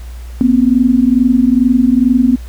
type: tone pair together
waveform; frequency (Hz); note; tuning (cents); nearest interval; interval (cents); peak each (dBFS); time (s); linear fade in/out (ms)
sine; 239.3 / 261.6; A#3 / C4; +46 / 0; major second; 154; -10; 0.41-2.36; 0
effects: added 60 Hz sine -25 dBFS peak until 2.48 s + pink hiss -42 dBFS RMS until 2.48 s